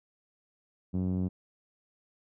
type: tone with low-pass filter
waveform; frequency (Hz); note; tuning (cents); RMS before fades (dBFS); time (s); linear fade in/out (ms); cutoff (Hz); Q
5% pulse; 92; F#2; -9; -30; 0.93-1.29; 20; 190; 1.6
effects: none